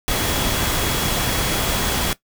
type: tone in noise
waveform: sine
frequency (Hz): 3338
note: G#7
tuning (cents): +8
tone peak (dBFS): -31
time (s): 0.08-2.13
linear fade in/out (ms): 0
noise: pink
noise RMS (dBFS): -21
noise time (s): 0.08-2.13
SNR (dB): -13
effects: noise-tail reverb RT60 0.1 s tail -17 dB re dry